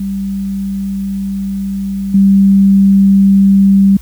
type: tone with level steps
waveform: sine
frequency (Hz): 196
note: G3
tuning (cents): 0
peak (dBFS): -15 / -4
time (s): 0-3.97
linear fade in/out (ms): 5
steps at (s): 2.14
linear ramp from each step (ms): 5
effects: added 60 Hz sine -30 dBFS peak until 4.01 s + white hiss -43 dBFS RMS until 4.01 s